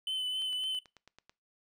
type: tone with vibrato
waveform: triangle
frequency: 3031 Hz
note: F#7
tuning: 41 cents sharp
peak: -30 dBFS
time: 0.07-0.79 s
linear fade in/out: 2 ms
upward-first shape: triangle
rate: 3.7 Hz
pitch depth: 27 cents each way
type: click train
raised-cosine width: 0.2 ms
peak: -36 dBFS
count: 9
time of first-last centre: 0.42-1.295 s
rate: 9.14 Hz
effects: noise-tail reverb RT60 0.3 s tail -22 dB re dry